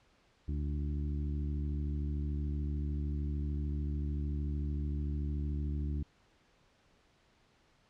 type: harmonic tone with a mistuned harmonic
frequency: 73.42 Hz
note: D2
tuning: in tune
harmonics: 1 / 2 / 3 / 4 / 5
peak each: -33 / -40 / -45 / -45 / -53 dBFS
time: 0.48-6.03 s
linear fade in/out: 5 ms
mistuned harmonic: 5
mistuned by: -28 cents
effects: pink hiss -68 dBFS RMS until 7.89 s + low-pass 5000 Hz 12 dB/octave